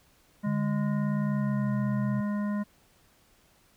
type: harmonic tone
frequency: 206.1 Hz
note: G#3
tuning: 13 cents flat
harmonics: 1 / 3 / 5 / 7 / 9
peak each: -27 / -41 / -42 / -48 / -47 dBFS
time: 0.43-2.64 s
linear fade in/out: 20 ms
type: tone with pitch glide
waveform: sine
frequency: 147.3 to 129.72 Hz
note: D3 to C3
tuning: +6 to -15 cents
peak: -29 dBFS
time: 0.46-2.21 s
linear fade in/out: 10 ms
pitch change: -221 cents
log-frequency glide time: 1.2-1.75 s
effects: pink hiss -63 dBFS RMS until 3.76 s